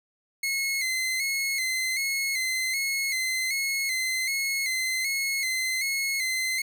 sawtooth tone with vibrato, 2117 Hz, C7, 20 cents sharp, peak -22 dBFS, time 0.43-6.62 s, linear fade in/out 5 ms, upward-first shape square, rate 1.3 Hz, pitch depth 48 cents each way, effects none

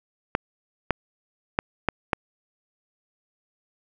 clicks, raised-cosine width 0.5 ms, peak -5 dBFS, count 5, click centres 0.351 / 0.907 / 1.589 / 1.887 / 2.132 s, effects none

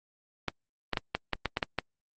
clicks, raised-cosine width 0.3 ms, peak -11 dBFS, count 9, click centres 0.483 / 0.933 / 0.972 / 1.15 / 1.333 / 1.457 / 1.571 / 1.628 / 1.787 s, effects Opus 24 kbps

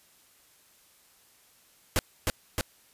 pink noise with echo, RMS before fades -24 dBFS, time 1.96-1.99 s, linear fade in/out 0 ms, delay 310 ms, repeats 2, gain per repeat -2 dB, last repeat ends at 2.61 s, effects white hiss -61 dBFS RMS until 2.93 s + resampled to 32000 Hz

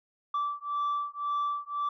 sine beating tone pair, 1162 / 1163.9 Hz, D6 / D6, -19 / -16 cents, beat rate 1.9 Hz, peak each -30 / -30 dBFS, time 0.34-1.89 s, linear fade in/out 5 ms, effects tanh soft clip ceiling -25 dBFS

